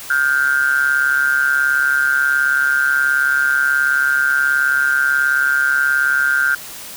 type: ring-modulated tone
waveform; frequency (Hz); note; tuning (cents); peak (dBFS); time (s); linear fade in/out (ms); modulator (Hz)
triangle; 69.3; C#2; 0; -8; 0.1-6.55; 5; 1490
effects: white hiss -33 dBFS RMS until 6.96 s